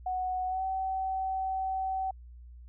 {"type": "tone with pitch glide", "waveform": "sine", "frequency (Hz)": [740, 762.1], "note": ["F#5", "G5"], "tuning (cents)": [0, -49], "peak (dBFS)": -29, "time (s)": [0.06, 2.11], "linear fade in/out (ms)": 5, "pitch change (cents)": 51, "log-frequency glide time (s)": [0.47, 0.63], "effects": ["added 60 Hz sine -46 dBFS peak until 2.68 s"]}